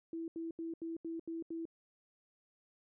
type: tone bursts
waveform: sine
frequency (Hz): 329.6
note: E4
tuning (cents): 0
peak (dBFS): -38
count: 7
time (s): 0.13-1.654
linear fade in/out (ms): 2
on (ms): 150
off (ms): 79
effects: none